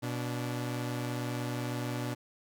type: tone pair together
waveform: sawtooth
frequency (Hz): 122.01 / 290.2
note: B2 / D4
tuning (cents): -21 / -21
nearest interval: octave + minor third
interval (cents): 1500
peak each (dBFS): -30 / -34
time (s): 0.02-2.15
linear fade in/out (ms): 20
effects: none